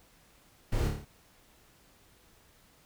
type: noise with echo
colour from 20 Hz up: brown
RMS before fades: -29 dBFS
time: 0.72-0.88 s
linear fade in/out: 5 ms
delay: 28 ms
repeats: 6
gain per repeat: -3 dB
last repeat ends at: 1.048 s
effects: pink hiss -62 dBFS RMS until 2.85 s